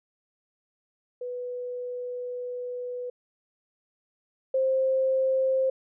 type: tone pair in turn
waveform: sine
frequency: 493.9 / 526.7 Hz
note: B4 / C5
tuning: 0 / +11 cents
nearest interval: minor second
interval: 111 cents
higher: second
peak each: -31 / -21 dBFS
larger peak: second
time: 1.21-3.1 / 4.54-5.7 s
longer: first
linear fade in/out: 5 ms
effects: none